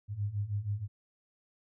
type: beating tone pair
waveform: sine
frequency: 99 / 105.3 Hz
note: G2 / G#2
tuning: +18 / +24 cents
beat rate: 6.3 Hz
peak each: -36 / -33 dBFS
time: 0.08-0.88 s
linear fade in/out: 50 ms
effects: none